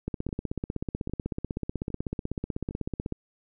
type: two click trains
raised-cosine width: 3 ms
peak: -17 / -24 dBFS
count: 50 / 4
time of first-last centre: 0.08-3.123 / 0.29-2.709 s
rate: 16.1 / 1.24 Hz
effects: none